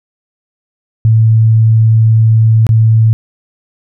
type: tone with dropouts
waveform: sine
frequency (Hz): 111.5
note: A2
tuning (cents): +23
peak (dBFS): -4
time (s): 1.05-3.13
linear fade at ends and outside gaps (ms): 0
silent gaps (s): 2.667-2.691
effects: none